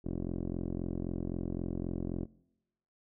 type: tone with low-pass filter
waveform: 10% pulse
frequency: 43.82 Hz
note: F1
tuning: 7 cents sharp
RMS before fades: -36 dBFS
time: 0.04-2.26 s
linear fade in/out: 20 ms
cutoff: 390 Hz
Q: 3.3
effects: noise-tail reverb RT60 0.9 s tail -24 dB re dry